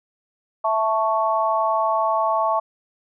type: chord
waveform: sine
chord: A major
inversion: second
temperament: equal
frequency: 659.3 / 880 / 1108.7 Hz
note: E5 / A5 / C#6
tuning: 0 / 0 / 0 cents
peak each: -22 dBFS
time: 0.64-2.6 s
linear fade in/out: 10 ms
effects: none